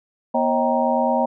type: tone cluster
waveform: sine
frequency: 240.7 / 541 / 630 / 782 / 936 Hz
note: B3 / C#5 / D#5 / G5 / A#5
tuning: -44 / -42 / +21 / -4 / +7 cents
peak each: -23 dBFS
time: 0.34-1.26 s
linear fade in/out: 10 ms
effects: none